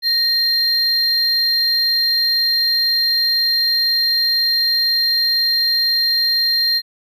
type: tone pair together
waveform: triangle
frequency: 1864.7 / 4186 Hz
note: A#6 / C8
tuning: 0 / 0 cents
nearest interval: octave + major second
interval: 1400 cents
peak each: -24 / -13 dBFS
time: 0.02-6.82 s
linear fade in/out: 50 ms
effects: none